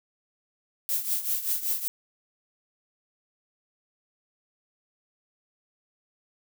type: noise with tremolo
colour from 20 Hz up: violet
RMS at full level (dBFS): -25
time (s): 0.89-1.88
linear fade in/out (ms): 0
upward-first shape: triangle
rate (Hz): 5.2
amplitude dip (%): 80
effects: none